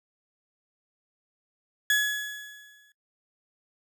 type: tone with exponential decay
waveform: 35% pulse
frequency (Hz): 1692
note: G#6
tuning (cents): +32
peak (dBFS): -17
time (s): 1.9-2.92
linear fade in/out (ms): 2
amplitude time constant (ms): 220
effects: noise-tail reverb RT60 0.1 s tail -23 dB re dry